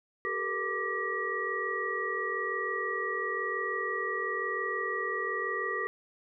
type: tone cluster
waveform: sine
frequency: 386.9 / 432.7 / 473.7 / 1178 / 1912 Hz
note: G4 / A4 / A#4 / D6 / A#6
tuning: -23 / -29 / +28 / +5 / +43 cents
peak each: -38 / -40 / -39 / -35 / -33 dBFS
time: 0.25-5.87 s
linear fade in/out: 0 ms
effects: none